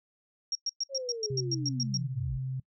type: tone bursts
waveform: sine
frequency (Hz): 5588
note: F8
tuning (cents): 0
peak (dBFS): -28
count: 11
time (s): 0.52-1.972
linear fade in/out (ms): 2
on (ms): 32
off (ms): 110
type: linear sweep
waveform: sine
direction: down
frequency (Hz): 556 to 33.19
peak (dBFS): -34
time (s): 0.89-2.4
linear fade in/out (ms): 50
type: tone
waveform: sine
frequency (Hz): 130.81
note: C3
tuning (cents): 0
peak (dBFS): -31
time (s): 1.3-2.6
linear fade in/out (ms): 5
effects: noise-tail reverb RT60 0.1 s tail -23 dB re dry